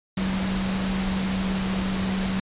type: tone in noise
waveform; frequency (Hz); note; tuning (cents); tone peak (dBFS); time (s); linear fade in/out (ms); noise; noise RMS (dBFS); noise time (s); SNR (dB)
sine; 190; F#3; +46; -24; 0.17-2.4; 5; pink; -30; 0.17-2.4; +3
effects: resampled to 8000 Hz